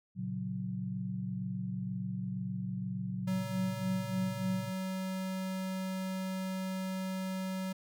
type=chord; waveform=sine; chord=F# major; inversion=first; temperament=equal; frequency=116.54 / 138.59 / 185 Hz; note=A#2 / C#3 / F#3; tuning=0 / 0 / 0 cents; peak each=-40 / -42 / -36 dBFS; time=0.15-4.73 s; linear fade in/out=50 ms
type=tone; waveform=square; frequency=188.4 Hz; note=F#3; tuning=32 cents sharp; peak=-35 dBFS; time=3.27-7.73 s; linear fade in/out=10 ms
effects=none

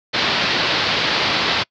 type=low-pass noise; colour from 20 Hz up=white; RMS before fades=-19 dBFS; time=0.13-1.64 s; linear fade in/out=20 ms; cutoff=4700 Hz; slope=48 dB/octave; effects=noise-tail reverb RT60 0.1 s tail -26 dB re dry + high-pass 100 Hz 12 dB/octave

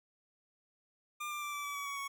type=tone with pitch steps; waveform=25% pulse; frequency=1200 / 1186.9 / 1173.9 / 1161.1 / 1148.5 / 1135.9 / 1123.5 / 1111.3 Hz; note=D6 / D6 / D6 / D6 / D6 / C#6 / C#6 / C#6; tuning=+37 / +18 / -1 / -20 / -39 / +42 / +23 / +4 cents; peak=-34 dBFS; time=1.2-2.08 s; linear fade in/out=10 ms; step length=110 ms; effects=none

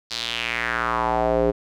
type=tone with band-pass filter sweep; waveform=square; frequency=58.27 Hz; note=A#1; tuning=in tune; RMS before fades=-23 dBFS; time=0.1-1.52 s; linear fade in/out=20 ms; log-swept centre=4600 to 430 Hz; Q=3.2; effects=none

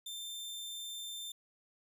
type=tone; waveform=sawtooth; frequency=3578 Hz; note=A7; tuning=28 cents sharp; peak=-38 dBFS; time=0.06-1.32 s; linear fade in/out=5 ms; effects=none

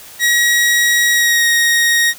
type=tone with pitch glide; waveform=sawtooth; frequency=1905 to 1874.4 Hz; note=A#6 to A#6; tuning=+37 to +9 cents; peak=-7 dBFS; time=0.19-2.14 s; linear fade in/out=50 ms; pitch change=-28 cents; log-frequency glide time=1.12-1.46 s; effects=white hiss -37 dBFS RMS until 2.18 s

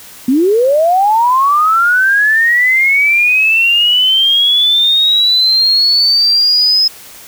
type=linear sweep; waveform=sine; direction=up; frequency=240.7 to 5130 Hz; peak=-7 dBFS; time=0.28-6.88 s; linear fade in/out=5 ms; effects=white hiss -35 dBFS RMS until 7.27 s

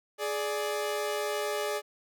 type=tone pair together; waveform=sawtooth; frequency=418.9 / 587.3 Hz; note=G#4 / D5; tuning=+15 / 0 cents; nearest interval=tritone; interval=585 cents; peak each=-28 / -29 dBFS; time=0.18-1.82 s; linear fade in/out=50 ms; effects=none

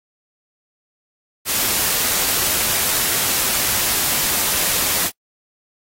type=noise; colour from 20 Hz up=white; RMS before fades=-19 dBFS; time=1.45-5.11 s; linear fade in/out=50 ms; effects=noise-tail reverb RT60 0.1 s tail -26 dB re dry + AAC 48 kbps

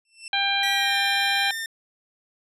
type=tone with exponential growth; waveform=20% pulse; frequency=2682 Hz; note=E7; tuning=29 cents sharp; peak=-28 dBFS; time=0.05-0.28 s; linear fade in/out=2 ms; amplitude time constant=50 ms
type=harmonic tone; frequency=795 Hz; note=G5; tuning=24 cents sharp; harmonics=1 / 2 / 3 / 4 / 5; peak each=-27 / -27 / -27 / -27 / -27 dBFS; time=0.33-1.51 s; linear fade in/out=2 ms
type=tone with pitch glide; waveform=sawtooth; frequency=1936 to 1806.4 Hz; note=B6 to A6; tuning=-35 to +45 cents; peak=-25 dBFS; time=0.63-1.66 s; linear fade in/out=2 ms; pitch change=-120 cents; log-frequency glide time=0.73-0.98 s
effects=resampled to 32000 Hz

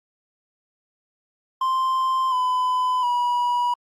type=tone with pitch steps; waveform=triangle; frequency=1045 / 1007.7 / 971.6 Hz; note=C6 / B5 / B5; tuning=-2 / +35 / -29 cents; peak=-17 dBFS; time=1.61-3.74 s; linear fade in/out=5 ms; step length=710 ms; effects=Opus 48 kbps

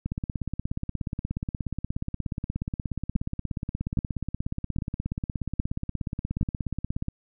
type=two click trains; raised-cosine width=5 ms; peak=-12 / -17 dBFS; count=5 / 119; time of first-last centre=3.16-6.412 / 0.06-7.084 s; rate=1.23 / 16.8 Hz; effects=none

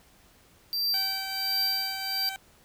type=tone with tremolo; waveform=square; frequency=4699 Hz; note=D8; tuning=in tune; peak=-24 dBFS; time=0.73-2.29 s; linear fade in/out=0 ms; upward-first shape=triangle; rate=1.4 Hz; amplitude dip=80%
type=tone; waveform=15% pulse; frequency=772 Hz; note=G5; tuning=27 cents flat; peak=-28 dBFS; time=0.94-2.36 s; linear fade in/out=0 ms
effects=pink hiss -59 dBFS RMS until 2.64 s

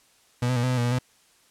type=tone with pitch steps; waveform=35% pulse; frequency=122.4 / 127 / 120 / 127.3 / 126.6 / 120 / 121.4 / 126.3 Hz; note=B2 / B2 / B2 / C3 / B2 / B2 / B2 / B2; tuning=-15 / +49 / -49 / -47 / +43 / -49 / -29 / +39 cents; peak=-20 dBFS; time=0.42-0.988 s; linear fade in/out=5 ms; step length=71 ms; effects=white hiss -60 dBFS RMS until 1.5 s + low-pass 10000 Hz 12 dB/octave

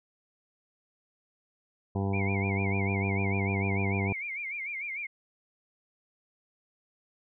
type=harmonic tone; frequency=98.1 Hz; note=G2; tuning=2 cents sharp; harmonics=1 / 2 / 3 / 4 / 5 / 7 / 8 / 9 / 10; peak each=-29 / -32 / -39 / -36 / -42 / -41 / -43 / -45 / -46 dBFS; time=1.95-4.13 s; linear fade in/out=5 ms
type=tone with vibrato; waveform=sine; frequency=2244 Hz; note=C#7; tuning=21 cents sharp; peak=-33 dBFS; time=2.13-5.07 s; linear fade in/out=10 ms; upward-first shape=sine; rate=6.7 Hz; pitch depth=130 cents each way
effects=none

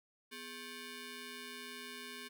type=ring-modulated tone; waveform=10% pulse; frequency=662 Hz; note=E5; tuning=7 cents sharp; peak=-34 dBFS; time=0.31-2.29 s; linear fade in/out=20 ms; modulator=910 Hz; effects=none

